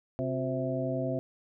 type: harmonic tone with a mistuned harmonic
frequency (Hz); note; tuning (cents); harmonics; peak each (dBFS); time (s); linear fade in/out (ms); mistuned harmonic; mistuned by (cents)
130.81; C3; 0; 1 / 2 / 3 / 4 / 5; -34 / -34 / -38 / -36 / -34; 0.19-1.19; 0; 3; -140
effects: none